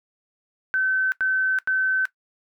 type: tone bursts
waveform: sine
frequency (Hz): 1531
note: G6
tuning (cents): -41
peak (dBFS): -19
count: 3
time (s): 0.74-2.054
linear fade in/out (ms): 0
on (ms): 380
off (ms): 87
effects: noise-tail reverb RT60 0.1 s tail -17 dB re dry